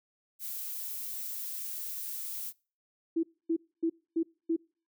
violet noise, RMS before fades -38 dBFS, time 0.39-2.53 s, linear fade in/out 50 ms
sine tone bursts, 329.6 Hz, E4, in tune, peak -25 dBFS, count 5, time 3.16-4.565 s, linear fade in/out 10 ms, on 73 ms, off 260 ms
effects noise-tail reverb RT60 0.4 s tail -26 dB re dry

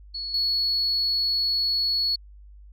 sine tone with level steps, 4380 Hz, C#8, 22 cents flat, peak -29 / -20 dBFS, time 0.14-2.16 s, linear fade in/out 10 ms, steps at 0.34 s, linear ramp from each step 2 ms, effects tanh soft clip ceiling -17 dBFS + added 50 Hz sine -44 dBFS peak until 2.72 s

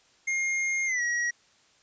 square tone with pitch glide, 2130 to 1908.6 Hz, C7 to A#6, +30 to +40 cents, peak -26 dBFS, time 0.27-1.31 s, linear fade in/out 10 ms, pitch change -190 cents, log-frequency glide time 0.86-1.02 s, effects white hiss -62 dBFS RMS until 1.82 s + resampled to 16000 Hz

